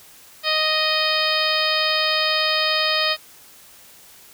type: harmonic tone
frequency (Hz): 622.3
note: D#5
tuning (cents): 0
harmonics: 1 / 2 / 3 / 4 / 5 / 6 / 7 / 8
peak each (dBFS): -26 / -26 / -26 / -26 / -26 / -26 / -26 / -26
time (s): 0.43-3.17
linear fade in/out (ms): 50
effects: white hiss -47 dBFS RMS until 4.33 s